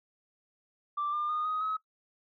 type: tone with pitch steps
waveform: sine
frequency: 1174.7 / 1200.1 / 1226 / 1252.5 / 1279.5 Hz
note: D6 / D6 / D#6 / D#6 / D#6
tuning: 0 / +37 / -26 / +11 / +48 cents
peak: -28 dBFS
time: 0.97-1.77 s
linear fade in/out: 10 ms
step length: 160 ms
effects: noise-tail reverb RT60 0.1 s tail -19 dB re dry + tanh soft clip ceiling -25 dBFS